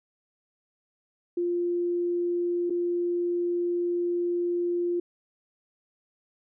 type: tone with dropouts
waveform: sine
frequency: 349.2 Hz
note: F4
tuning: in tune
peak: -24 dBFS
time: 1.37-5 s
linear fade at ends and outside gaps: 5 ms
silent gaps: 2.698-2.704 s
effects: none